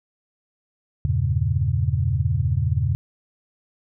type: chord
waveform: sine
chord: E diminished seventh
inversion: none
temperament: equal with one note detuned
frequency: 82.41 / 98 / 117.08 / 138.59 Hz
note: E2 / G2 / Bb2 / Db3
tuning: 0 / 0 / +8 / 0 cents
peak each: -24 dBFS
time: 1.05-2.95 s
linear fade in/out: 0 ms
effects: none